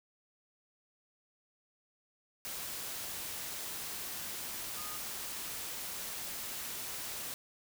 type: tone in noise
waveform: sine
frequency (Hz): 1232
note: D#6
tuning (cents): -17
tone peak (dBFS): -47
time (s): 4.77-4.97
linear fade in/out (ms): 0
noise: white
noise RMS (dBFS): -41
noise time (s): 2.45-7.34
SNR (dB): -9
effects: none